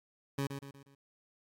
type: tone with echo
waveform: 20% pulse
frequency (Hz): 138.59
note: C#3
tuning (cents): 0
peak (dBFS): -27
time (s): 0.38-0.47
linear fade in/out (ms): 5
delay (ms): 120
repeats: 4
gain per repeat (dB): -7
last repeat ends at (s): 0.95
effects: AAC 64 kbps